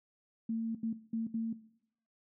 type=tone bursts at uneven times; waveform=sine; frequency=226.2 Hz; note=A3; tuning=48 cents sharp; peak=-31 dBFS; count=4; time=0.49-0.75 / 0.83-0.93 / 1.13-1.27 / 1.34-1.53 s; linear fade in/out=5 ms; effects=noise-tail reverb RT60 0.7 s tail -17 dB re dry